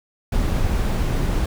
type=noise; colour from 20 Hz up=brown; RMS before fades=-20 dBFS; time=0.32-1.46 s; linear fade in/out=5 ms; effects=none